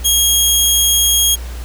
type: tone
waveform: 15% pulse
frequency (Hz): 3269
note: G#7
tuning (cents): -28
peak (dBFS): -3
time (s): 0.04-1.36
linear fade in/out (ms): 20
effects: added 60 Hz sine -24 dBFS peak until 1.64 s + pink hiss -36 dBFS RMS until 1.64 s